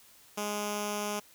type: tone with notch filter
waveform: 5% pulse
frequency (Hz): 207.7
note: G#3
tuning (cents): 0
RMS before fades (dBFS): -34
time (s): 0.37-1.2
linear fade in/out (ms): 10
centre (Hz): 1800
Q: 1.1
effects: white hiss -58 dBFS RMS until 1.34 s